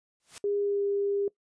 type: noise with exponential growth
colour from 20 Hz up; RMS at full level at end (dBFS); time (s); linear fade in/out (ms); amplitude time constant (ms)
white; -39; 0.2-0.38; 1; 37
type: tone with pitch glide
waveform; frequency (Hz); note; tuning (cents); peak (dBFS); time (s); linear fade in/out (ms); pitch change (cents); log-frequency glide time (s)
sine; 406.5 to 401.8; G#4 to G4; -37 to +43; -25; 0.44-1.28; 2; -20; 0.58-0.82
effects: noise-tail reverb RT60 0.1 s tail -21 dB re dry + resampled to 22050 Hz